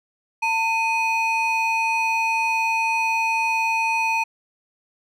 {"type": "ring-modulated tone", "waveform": "triangle", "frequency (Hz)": 1700, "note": "G#6", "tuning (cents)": 40, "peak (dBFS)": -14, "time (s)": [0.42, 4.24], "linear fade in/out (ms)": 10, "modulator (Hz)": 799, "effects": []}